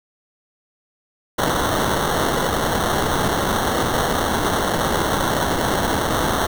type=noise with sample-and-hold; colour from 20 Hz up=blue; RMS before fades=-20 dBFS; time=1.38-6.47 s; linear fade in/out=10 ms; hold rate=2450 Hz; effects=none